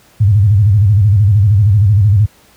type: tone with vibrato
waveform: sine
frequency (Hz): 101.9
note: G#2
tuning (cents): -32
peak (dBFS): -5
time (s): 0.2-2.26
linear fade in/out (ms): 10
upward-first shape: square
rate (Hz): 13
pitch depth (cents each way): 120
effects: pink hiss -47 dBFS RMS until 2.56 s + high-pass 60 Hz 12 dB/octave